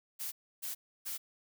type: noise bursts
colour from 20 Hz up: blue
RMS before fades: -39 dBFS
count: 3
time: 0.19-1.18 s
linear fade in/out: 20 ms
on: 130 ms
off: 300 ms
effects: none